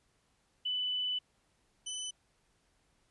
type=tone pair in turn; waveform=sine / 20% pulse; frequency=2992 / 3008 Hz; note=F#7 / F#7; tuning=+19 / +28 cents; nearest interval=unison; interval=9 cents; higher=second; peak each=-31 / -32 dBFS; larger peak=first; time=0.65-1.19 / 1.86-2.11 s; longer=first; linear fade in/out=10 ms; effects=pink hiss -73 dBFS RMS until 3.1 s + resampled to 24000 Hz